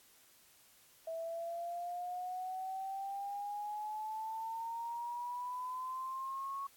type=exponential sweep; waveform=sine; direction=up; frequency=651 to 1108.7 Hz; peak=-38 dBFS; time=1.07-6.67 s; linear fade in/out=5 ms; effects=white hiss -64 dBFS RMS until 6.76 s + AAC 64 kbps